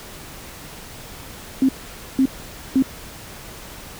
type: tone bursts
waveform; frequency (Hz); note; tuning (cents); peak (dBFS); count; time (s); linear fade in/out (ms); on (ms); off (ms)
sine; 264.8; C4; +21; -12; 3; 1.62-2.824; 2; 68; 500
effects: pink hiss -38 dBFS RMS until 3.99 s